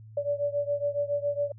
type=beating tone pair; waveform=sine; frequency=574 / 581.2 Hz; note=D5 / D5; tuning=-40 / -18 cents; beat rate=7.2 Hz; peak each=-28 / -30 dBFS; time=0.17-1.52 s; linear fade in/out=5 ms; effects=added 109 Hz sine -45 dBFS peak until 1.58 s